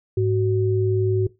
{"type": "tone pair together", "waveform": "sine", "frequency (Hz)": [105.11, 373.9], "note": ["G#2", "F#4"], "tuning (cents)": [21, 18], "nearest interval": "octave + minor seventh", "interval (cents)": 2197, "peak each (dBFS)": -20, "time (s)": [0.17, 1.27], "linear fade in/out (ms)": 5, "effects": ["noise-tail reverb RT60 0.2 s tail -18 dB re dry"]}